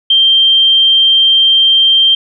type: tone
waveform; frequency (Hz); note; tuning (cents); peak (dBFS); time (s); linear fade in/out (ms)
sine; 3160; G7; +13; -5; 0.1-2.15; 5
effects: none